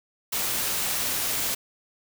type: noise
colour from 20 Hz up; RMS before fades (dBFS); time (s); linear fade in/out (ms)
white; -27; 0.32-1.55; 10
effects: none